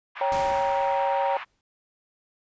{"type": "band-pass noise", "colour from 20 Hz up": "pink", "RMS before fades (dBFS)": -38, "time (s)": [0.15, 1.45], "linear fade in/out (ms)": 20, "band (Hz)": [920, 2600], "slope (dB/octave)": 24}
{"type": "chord", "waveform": "sine", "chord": "G diminished", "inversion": "second", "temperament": "equal with one note detuned", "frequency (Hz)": [554.4, 784, 938.8], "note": ["Db5", "G5", "Bb5"], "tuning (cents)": [0, 0, 12], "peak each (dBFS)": -26, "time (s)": [0.21, 1.37], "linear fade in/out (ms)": 2}
{"type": "noise with exponential decay", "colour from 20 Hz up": "pink", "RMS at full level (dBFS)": -34, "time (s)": [0.32, 1.61], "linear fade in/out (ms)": 1, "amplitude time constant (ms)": 280}
{"effects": ["resampled to 16000 Hz"]}